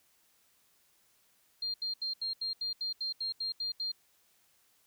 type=tone bursts; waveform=sine; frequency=4200 Hz; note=C8; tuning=6 cents sharp; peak=-32 dBFS; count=12; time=1.62-3.918 s; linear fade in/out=5 ms; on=120 ms; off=78 ms; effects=white hiss -69 dBFS RMS until 4.86 s